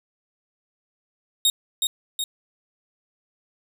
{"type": "tone with echo", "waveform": "sawtooth", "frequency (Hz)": 3729, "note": "A#7", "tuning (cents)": 0, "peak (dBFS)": -13, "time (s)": [1.45, 1.5], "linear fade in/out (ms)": 2, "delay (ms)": 370, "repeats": 2, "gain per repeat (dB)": -4, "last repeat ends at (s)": 2.24, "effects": []}